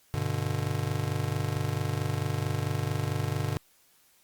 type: chord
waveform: square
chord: G major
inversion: none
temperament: just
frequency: 98 / 122.5 / 147 Hz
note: G2 / B2 / D3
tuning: 0 / -14 / +2 cents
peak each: -33 / -33 / -33 dBFS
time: 0.14-3.57 s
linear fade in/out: 0 ms
effects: white hiss -63 dBFS RMS until 4.23 s + Opus 48 kbps